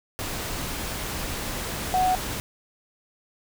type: tone in noise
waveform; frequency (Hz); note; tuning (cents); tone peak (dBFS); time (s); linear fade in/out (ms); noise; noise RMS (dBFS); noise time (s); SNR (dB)
sine; 740; F#5; 0; -19; 1.94-2.15; 0; pink; -31; 0.19-2.4; +9
effects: none